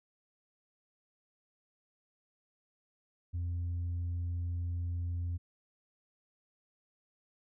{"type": "tone with tanh clipping", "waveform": "sine", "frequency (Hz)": 86.8, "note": "F2", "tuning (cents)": -10, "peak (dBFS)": -33, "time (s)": [3.33, 5.38], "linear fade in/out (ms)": 20, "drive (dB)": 1, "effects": []}